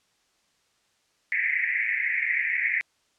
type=band-pass noise; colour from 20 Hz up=pink; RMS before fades=-26 dBFS; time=1.32-2.81 s; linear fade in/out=0 ms; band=1800 to 2300 Hz; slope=96 dB/octave; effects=white hiss -68 dBFS RMS until 3.18 s + low-pass 7000 Hz 12 dB/octave